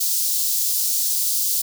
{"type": "high-pass noise", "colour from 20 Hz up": "white", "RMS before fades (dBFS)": -21, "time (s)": [0, 1.62], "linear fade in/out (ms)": 10, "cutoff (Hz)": 4400, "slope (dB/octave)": 24, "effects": []}